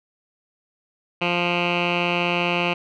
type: tone with low-pass filter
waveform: 10% pulse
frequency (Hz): 174.7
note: F3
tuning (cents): +1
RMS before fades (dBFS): -22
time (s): 1.21-2.74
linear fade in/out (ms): 10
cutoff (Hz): 2700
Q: 4.3
effects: none